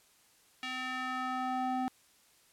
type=tone with band-pass filter sweep; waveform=square; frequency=256.5 Hz; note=C4; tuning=34 cents flat; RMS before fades=-35 dBFS; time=0.63-1.88 s; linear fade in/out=0 ms; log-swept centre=2600 to 590 Hz; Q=1.6; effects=white hiss -65 dBFS RMS until 2.52 s + low-pass 12000 Hz 12 dB/octave